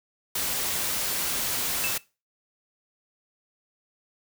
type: noise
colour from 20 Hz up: white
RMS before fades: -28 dBFS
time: 0.35-1.98 s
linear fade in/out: 5 ms
type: tone with exponential decay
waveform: sine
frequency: 2637 Hz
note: E7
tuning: in tune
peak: -24 dBFS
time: 1.84-2.04 s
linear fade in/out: 0 ms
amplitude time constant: 43 ms
effects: noise-tail reverb RT60 0.3 s tail -22 dB re dry